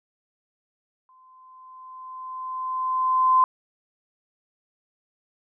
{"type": "tone with exponential growth", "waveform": "sine", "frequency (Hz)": 1032, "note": "C6", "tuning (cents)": -24, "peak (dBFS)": -13, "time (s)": [1.09, 3.44], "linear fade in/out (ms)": 1, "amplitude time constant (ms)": 510, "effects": []}